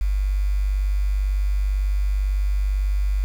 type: tone with quantisation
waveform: sine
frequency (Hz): 49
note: G1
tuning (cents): 0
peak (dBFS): -18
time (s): 0.01-3.24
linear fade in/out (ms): 0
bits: 7
effects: none